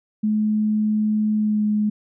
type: tone with pitch glide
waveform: sine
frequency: 213.6 to 210.9 Hz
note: G#3 to G#3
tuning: +49 to +27 cents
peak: -17 dBFS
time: 0.23-1.9 s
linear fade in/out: 10 ms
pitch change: -22 cents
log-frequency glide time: 1.36-1.64 s
effects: none